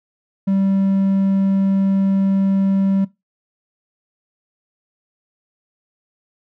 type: tone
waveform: triangle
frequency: 194.4 Hz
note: G3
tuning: 14 cents flat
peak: -12 dBFS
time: 0.47-3.05 s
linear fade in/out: 10 ms
effects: noise-tail reverb RT60 0.2 s tail -20 dB re dry